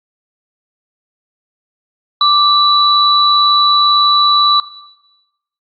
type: tone pair together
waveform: sine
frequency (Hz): 1174.7 / 3949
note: D6 / B7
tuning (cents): 0 / -1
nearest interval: octave + major sixth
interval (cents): 2099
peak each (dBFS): -10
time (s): 2.21-4.6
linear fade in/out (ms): 2
effects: noise-tail reverb RT60 1.0 s tail -17 dB re dry + Opus 48 kbps